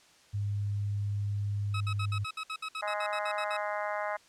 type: tone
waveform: sine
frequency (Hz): 101.9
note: G#2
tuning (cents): -32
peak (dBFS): -29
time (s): 0.33-2.25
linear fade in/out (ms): 20
type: tone bursts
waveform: 20% pulse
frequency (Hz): 1282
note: E6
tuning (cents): -49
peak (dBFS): -29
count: 15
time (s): 1.74-3.569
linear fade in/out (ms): 5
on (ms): 65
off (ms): 61
type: harmonic tone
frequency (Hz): 207.7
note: G#3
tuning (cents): 0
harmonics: 3 / 4 / 5 / 6 / 7 / 8 / 9 / 10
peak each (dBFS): -35 / -37 / -39 / -41 / -42 / -43 / -44 / -45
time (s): 2.82-4.17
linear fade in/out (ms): 10
effects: white hiss -60 dBFS RMS until 4.28 s + low-pass 7000 Hz 12 dB/octave